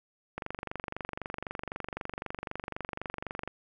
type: click train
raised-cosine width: 0.5 ms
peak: -20 dBFS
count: 75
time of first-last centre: 0.38-3.476 s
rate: 23.9 Hz
effects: none